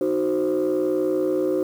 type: chord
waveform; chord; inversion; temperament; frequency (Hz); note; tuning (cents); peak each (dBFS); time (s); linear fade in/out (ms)
sine; C diminished; first; equal with one note detuned; 309.3 / 370 / 523.3; Eb4 / Gb4 / C5; -10 / 0 / 0; -23 / -21 / -23; 0.01-1.63; 2
effects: tanh soft clip ceiling -15 dBFS + 8-bit